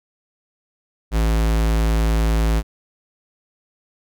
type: tone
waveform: square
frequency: 55 Hz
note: A1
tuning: in tune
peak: -16 dBFS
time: 1.11-2.63 s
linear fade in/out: 50 ms
effects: none